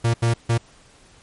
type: tone bursts at uneven times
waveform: 45% pulse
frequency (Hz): 116.4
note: A#2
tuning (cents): -2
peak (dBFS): -16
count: 3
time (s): 0.04-0.14 / 0.22-0.34 / 0.49-0.58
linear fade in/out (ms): 10
effects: pink hiss -52 dBFS RMS until 1.22 s + MP3 48 kbps